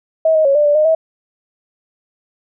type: tone with pitch steps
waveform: sine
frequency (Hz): 641 / 627 / 553 / 593 / 585 / 613 / 644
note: E5 / D#5 / C#5 / D5 / D5 / D#5 / E5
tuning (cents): -49 / +13 / -4 / +17 / -7 / -26 / -41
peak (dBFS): -9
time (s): 0.25-0.95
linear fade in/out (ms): 5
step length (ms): 100
effects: none